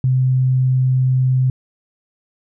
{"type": "tone", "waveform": "sine", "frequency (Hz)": 129.2, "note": "C3", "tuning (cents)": -21, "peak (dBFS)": -12, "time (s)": [0.04, 1.5], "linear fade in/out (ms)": 2, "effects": []}